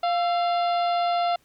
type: harmonic tone with a mistuned harmonic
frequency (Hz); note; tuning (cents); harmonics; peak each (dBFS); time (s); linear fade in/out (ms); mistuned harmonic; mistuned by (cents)
698; F5; -1; 1 / 2 / 3 / 4 / 5 / 6 / 7; -21 / -31 / -40 / -38 / -39 / -40 / -48; 0.03-1.36; 5; 2; -68
effects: pink hiss -63 dBFS RMS until 1.44 s